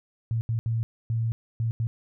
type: tone bursts at uneven times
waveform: sine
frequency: 114.1 Hz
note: A#2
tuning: 37 cents flat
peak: -23 dBFS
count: 6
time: 0.31-0.41 / 0.49-0.59 / 0.66-0.83 / 1.1-1.32 / 1.6-1.71 / 1.8-1.87 s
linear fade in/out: 0 ms
effects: none